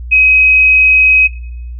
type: tone with frequency modulation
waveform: sine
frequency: 2534 Hz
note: D#7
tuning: 31 cents sharp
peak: -4 dBFS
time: 0.11-1.28 s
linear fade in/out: 20 ms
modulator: 40.1 Hz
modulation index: 0.27
effects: noise-tail reverb RT60 0.8 s tail -21 dB re dry + added 60 Hz sine -22 dBFS peak until 1.79 s